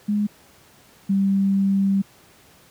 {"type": "tone pair in turn", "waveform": "sine", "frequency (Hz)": [207.5, 195.81], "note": ["G#3", "G3"], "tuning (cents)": [-1, -2], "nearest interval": "minor second", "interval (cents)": 101, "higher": "first", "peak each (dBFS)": [-18, -16], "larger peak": "second", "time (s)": [[0.08, 0.27], [1.09, 2.02]], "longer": "second", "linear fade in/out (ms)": 10, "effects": ["pink hiss -52 dBFS RMS until 2.7 s", "high-pass 80 Hz 12 dB/octave"]}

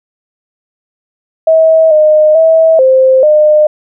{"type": "tone with pitch steps", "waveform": "sine", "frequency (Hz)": [643, 614, 647, 523, 607], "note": ["E5", "D#5", "E5", "C5", "D#5"], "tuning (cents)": [-43, -23, -32, -1, -43], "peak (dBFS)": -3, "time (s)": [1.47, 3.67], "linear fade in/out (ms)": 5, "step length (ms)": 440, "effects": []}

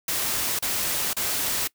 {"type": "noise bursts", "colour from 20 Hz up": "white", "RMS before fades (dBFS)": -26, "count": 3, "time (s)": [0.08, 1.676], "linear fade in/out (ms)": 5, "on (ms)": 510, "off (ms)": 33, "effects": ["noise-tail reverb RT60 0.1 s tail -22 dB re dry"]}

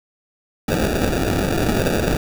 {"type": "noise with sample-and-hold", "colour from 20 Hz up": "white", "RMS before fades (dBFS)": -19, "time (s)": [0.68, 2.17], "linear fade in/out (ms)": 5, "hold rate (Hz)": 1050, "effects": []}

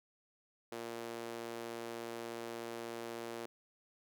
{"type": "tone with high-pass filter", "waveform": "sawtooth", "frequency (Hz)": 116.54, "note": "A#2", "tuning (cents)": 0, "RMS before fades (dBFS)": -44, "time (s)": [0.72, 3.46], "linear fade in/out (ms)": 0, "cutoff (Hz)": 380, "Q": 1.6, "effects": []}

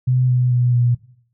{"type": "tone with pitch steps", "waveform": "sine", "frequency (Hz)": [127, 125.03, 123.1, 121.19], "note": ["B2", "B2", "B2", "B2"], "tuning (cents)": [49, 22, -5, -32], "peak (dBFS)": -13, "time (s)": [0.07, 0.95], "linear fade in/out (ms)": 10, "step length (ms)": 220, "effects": ["noise-tail reverb RT60 0.6 s tail -18 dB re dry"]}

